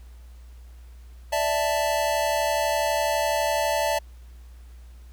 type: chord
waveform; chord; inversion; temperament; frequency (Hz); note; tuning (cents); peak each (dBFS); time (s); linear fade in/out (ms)
square; D suspended second; none; equal; 587.3 / 659.3 / 880; D5 / E5 / A5; 0 / 0 / 0; -27; 1.32-3.99; 10
effects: added 60 Hz sine -42 dBFS peak until 5.12 s + pink hiss -60 dBFS RMS until 5.12 s